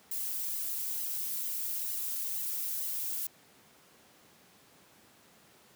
violet noise with flanger, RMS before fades -35 dBFS, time 0.11-3.27 s, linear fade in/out 5 ms, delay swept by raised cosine 0.98 to 3.88 ms, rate 2.2 Hz, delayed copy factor +0.85, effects pink hiss -60 dBFS RMS until 5.75 s + high-pass 150 Hz 12 dB/octave

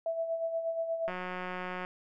sine tone with tremolo, 659.3 Hz, E5, in tune, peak -28 dBFS, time 0.06-1.1 s, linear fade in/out 2 ms, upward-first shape sine, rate 8.4 Hz, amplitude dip 55%
click train, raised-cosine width 0.5 ms, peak -23 dBFS, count 141, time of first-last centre 1.08-1.849 s, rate 182 Hz
effects none

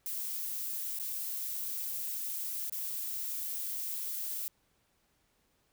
violet noise with dropouts, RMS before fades -37 dBFS, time 0.06-4.48 s, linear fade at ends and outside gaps 0 ms, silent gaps 0.988-0.998 / 2.697-2.724 s, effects pink hiss -73 dBFS RMS until 5.72 s

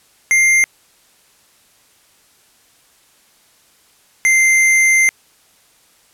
square tone pair in turn, 2100 / 2087 Hz, C7 / C7, +6 / -5 cents, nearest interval unison, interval 11 cents, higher first, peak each -10 dBFS, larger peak neither, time 0.31-0.64 / 4.25-5.09 s, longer second, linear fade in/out 0 ms, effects white hiss -53 dBFS RMS until 6.13 s + low-pass 12000 Hz 12 dB/octave

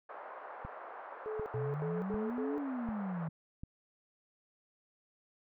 pink band-pass noise, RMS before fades -47 dBFS, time 0.09-3.28 s, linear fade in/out 5 ms, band 550 to 1400 Hz, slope 24 dB/octave
click train, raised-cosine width 5 ms, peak -31 dBFS, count 5, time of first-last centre 0.65-3.635 s, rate 1.34 Hz
sine tone bursts, 432.2 Hz, A4, 31 cents flat, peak -36 dBFS, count 5, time 1.26-2.58 s, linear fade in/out 0 ms, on 200 ms, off 80 ms
sine exponential two-way sweep, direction up then down, 120.8 to 295 to 157.5 Hz, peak -35 dBFS, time 1.54-3.29 s, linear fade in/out 5 ms, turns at 2.57 s
effects none

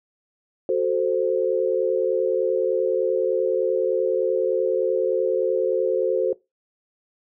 sine chord, F# diminished, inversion none, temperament equal, 370 / 440 / 523.3 Hz, F#4 / A4 / C5, 0 / 0 / 0 cents, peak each -23 dBFS, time 0.69-6.33 s, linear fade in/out 2 ms, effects noise-tail reverb RT60 0.2 s tail -20 dB re dry

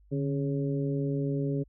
harmonic tone with a mistuned harmonic, 138.59 Hz, C#3, in tune, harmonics 1 / 2 / 3 / 4, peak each -29 / -32 / -34 / -41 dBFS, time 0.11-1.64 s, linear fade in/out 20 ms, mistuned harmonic 1, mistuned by +84 cents, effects added 50 Hz sine -56 dBFS peak until 1.68 s

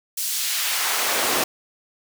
pink noise with high-pass filter sweep, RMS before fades -23 dBFS, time 0.17-1.44 s, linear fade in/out 5 ms, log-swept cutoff 6100 to 280 Hz, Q 0.72, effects none

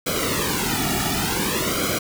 pink noise with flanger, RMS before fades -23 dBFS, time 0.06-1.99 s, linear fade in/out 10 ms, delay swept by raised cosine 1.1 to 1.94 ms, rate 0.55 Hz, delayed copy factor -0.95, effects none

